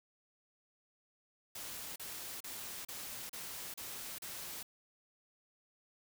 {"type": "noise bursts", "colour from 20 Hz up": "white", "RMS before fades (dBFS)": -45, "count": 7, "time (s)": [1.55, 4.63], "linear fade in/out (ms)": 5, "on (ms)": 410, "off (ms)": 35, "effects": []}